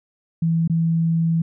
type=tone with dropouts; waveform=sine; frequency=164.81 Hz; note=E3; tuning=in tune; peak=-16 dBFS; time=0.42-1.42 s; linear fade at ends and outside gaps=5 ms; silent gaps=0.677-0.697 s; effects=none